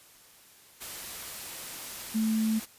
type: tone in noise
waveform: sine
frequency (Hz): 220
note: A3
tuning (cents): 0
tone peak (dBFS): -24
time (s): 2.14-2.6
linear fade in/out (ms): 20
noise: white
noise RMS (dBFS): -40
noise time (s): 0.8-2.66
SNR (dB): +13
effects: white hiss -56 dBFS RMS until 2.78 s + resampled to 32000 Hz